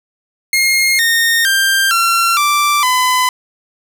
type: tone with pitch steps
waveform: sawtooth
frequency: 2139 / 1840.7 / 1584 / 1363.1 / 1173.1 / 1009.5 Hz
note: C7 / A#6 / G6 / F6 / D6 / B5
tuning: +38 / -22 / +18 / -42 / -2 / +38 cents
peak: -7 dBFS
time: 0.53-3.29 s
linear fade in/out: 2 ms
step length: 460 ms
effects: none